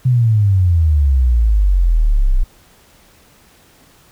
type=exponential sweep; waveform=sine; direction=down; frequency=130 to 30.08 Hz; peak=-9 dBFS; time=0.05-2.44 s; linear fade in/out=10 ms; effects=pink hiss -49 dBFS RMS until 4.11 s